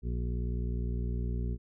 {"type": "harmonic tone", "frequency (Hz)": 59.7, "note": "A#1", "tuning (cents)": 42, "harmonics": [1, 2, 3, 4, 6, 7], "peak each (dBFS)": [-31, -37, -41, -43, -47, -48], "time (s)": [0.02, 1.58], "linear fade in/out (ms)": 50, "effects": []}